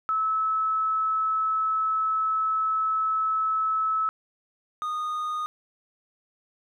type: tone pair in turn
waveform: sine / triangle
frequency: 1300 / 1233.4 Hz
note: E6 / D#6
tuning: -24 / -16 cents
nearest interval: minor second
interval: 92 cents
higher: first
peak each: -22 / -25 dBFS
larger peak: first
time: 0.09-4.09 / 4.82-5.46 s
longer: first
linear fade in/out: 0 ms
effects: none